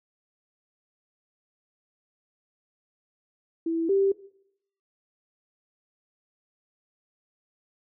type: tone pair in turn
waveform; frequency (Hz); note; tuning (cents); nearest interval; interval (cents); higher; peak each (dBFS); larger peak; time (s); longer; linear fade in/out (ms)
sine; 329.6 / 392; E4 / G4; 0 / 0; minor third; 300; second; -24 / -19; second; 3.66-3.89 / 3.89-4.12; neither; 5
effects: noise-tail reverb RT60 0.7 s tail -18 dB re dry

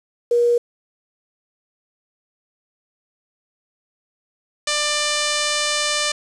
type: tone pair in turn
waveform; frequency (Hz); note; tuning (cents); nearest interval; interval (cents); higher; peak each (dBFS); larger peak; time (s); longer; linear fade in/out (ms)
sine / 5% pulse; 477.2 / 594; A#4 / D5; +41 / +20; major third; 379; second; -13 / -7; second; 0.31-0.58 / 4.67-6.12; second; 5
effects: resampled to 24000 Hz + 7-bit

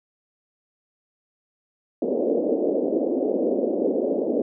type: band-pass noise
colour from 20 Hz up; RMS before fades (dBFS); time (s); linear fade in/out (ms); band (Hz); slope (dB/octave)
white; -23; 2.02-4.42; 2; 230 to 570; 48
effects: none

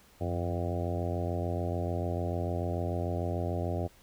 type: harmonic tone with a mistuned harmonic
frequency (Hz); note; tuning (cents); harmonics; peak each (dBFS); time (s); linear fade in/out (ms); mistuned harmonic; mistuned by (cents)
86.8; F2; -10; 1 / 2 / 3 / 4 / 5 / 6 / 7 / 8 / 9; -32 / -39 / -40 / -39 / -41 / -42 / -39 / -41 / -45; 0.2-3.88; 20; 1; +90
effects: pink hiss -60 dBFS RMS until 4.02 s

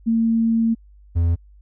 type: tone pair in turn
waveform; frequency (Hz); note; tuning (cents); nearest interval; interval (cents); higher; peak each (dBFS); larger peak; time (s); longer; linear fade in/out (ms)
sine / triangle; 227.2 / 84.47; A#3 / E2; -44 / +43; octave + perfect fourth; 1713; first; -15 / -13; second; 0.06-0.75 / 1.15-1.36; first; 20
effects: added 50 Hz sine -45 dBFS peak until 1.61 s

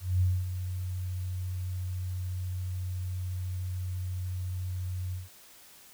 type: tone with ADSR envelope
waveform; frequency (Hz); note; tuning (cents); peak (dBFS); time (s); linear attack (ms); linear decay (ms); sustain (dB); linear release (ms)
sine; 91.4; F#2; -21; -21; 0-5.29; 210; 240; -10; 160
effects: white hiss -54 dBFS RMS until 5.93 s

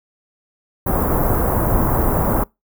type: band-stop noise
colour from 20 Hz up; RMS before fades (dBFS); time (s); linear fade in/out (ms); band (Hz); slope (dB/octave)
pink; -17; 0.86-2.44; 10; 1200 to 14000; 24
effects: noise-tail reverb RT60 0.2 s tail -25 dB re dry

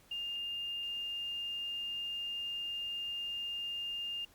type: tone with quantisation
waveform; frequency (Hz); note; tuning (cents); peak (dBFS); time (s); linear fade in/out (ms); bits
sine; 2810; F7; +10; -36; 0.11-4.25; 5; 10
effects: pink hiss -63 dBFS RMS until 4.34 s + Opus 48 kbps

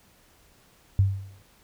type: tone with exponential decay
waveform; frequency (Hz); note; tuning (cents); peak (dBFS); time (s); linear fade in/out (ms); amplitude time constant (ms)
sine; 97.4; G2; -11; -14; 0.99-1.42; 0; 92
effects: pink hiss -59 dBFS RMS until 1.63 s

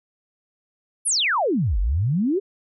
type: exponential two-way sweep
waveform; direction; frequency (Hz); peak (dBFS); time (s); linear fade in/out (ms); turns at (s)
sine; down then up; 11450 to 43.65 to 421.1; -18; 1.05-2.4; 20; 1.79
effects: none

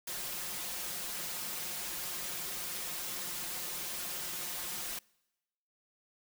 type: noise with comb filter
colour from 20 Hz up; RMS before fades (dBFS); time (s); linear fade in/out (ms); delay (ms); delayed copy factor
white; -39; 0.07-4.99; 5; 5.6; +0.9
effects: noise-tail reverb RT60 1.0 s tail -26 dB re dry

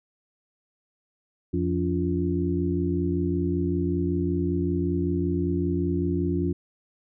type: harmonic tone with a mistuned harmonic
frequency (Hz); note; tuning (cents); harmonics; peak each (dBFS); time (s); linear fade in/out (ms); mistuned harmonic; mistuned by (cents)
87.31; F2; 0; 1 / 2 / 3 / 4; -28 / -28 / -28 / -28; 1.53-6.53; 10; 3; +140
effects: none

